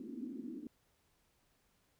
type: band-pass noise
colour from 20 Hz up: white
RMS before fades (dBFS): -45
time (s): 0-0.67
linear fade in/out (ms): 2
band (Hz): 230 to 310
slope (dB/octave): 48
effects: pink hiss -75 dBFS RMS until 1.99 s